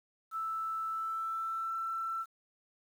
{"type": "tone with pitch glide", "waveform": "sine", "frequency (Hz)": [1318.5, 1336.9], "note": ["E6", "E6"], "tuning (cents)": [0, 24], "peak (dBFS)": -33, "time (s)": [0.31, 2.26], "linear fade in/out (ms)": 50, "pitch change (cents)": 24, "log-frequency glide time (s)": [0.9, 1.75], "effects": ["10-bit"]}